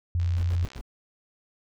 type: tone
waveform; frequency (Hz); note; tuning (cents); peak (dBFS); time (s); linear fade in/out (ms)
sine; 87.31; F2; 0; -22; 0.15-0.65; 0
type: click train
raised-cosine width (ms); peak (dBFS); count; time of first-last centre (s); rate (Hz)
0.2; -28; 39; 0.2-0.779; 65.6
type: noise bursts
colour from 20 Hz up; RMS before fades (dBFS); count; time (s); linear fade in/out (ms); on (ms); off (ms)
brown; -37; 4; 0.37-0.812; 2; 58; 70
effects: none